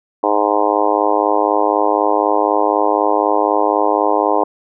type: harmonic tone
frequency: 104 Hz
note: G#2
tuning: 3 cents sharp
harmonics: 3 / 4 / 5 / 6 / 7 / 8 / 9 / 10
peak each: -21 / -20 / -20 / -21 / -20 / -20 / -20 / -22 dBFS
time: 0.23-4.44 s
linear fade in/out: 5 ms
effects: none